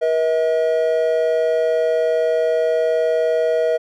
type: tone pair together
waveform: triangle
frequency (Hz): 479.5 / 640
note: A#4 / D#5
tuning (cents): +49 / +49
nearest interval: perfect fourth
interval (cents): 500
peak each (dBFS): -16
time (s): 0.01-3.78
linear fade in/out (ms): 20
effects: none